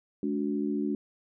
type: tone cluster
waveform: sine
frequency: 212.8 / 287 / 366 Hz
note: G#3 / D4 / F#4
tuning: +42 / -40 / -19 cents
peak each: -31 / -30 / -34 dBFS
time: 0.23-0.95 s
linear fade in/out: 2 ms
effects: none